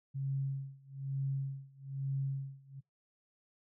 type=tone with tremolo; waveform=sine; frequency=136.5 Hz; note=C#3; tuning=26 cents flat; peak=-31 dBFS; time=0.14-2.81 s; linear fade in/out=20 ms; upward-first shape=sine; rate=1.1 Hz; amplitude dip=95%; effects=noise-tail reverb RT60 0.2 s tail -25 dB re dry